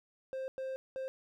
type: tone bursts at uneven times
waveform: triangle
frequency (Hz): 527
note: C5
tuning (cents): +12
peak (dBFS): -34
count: 3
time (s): 0.33-0.48 / 0.58-0.76 / 0.96-1.08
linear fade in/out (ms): 0
effects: none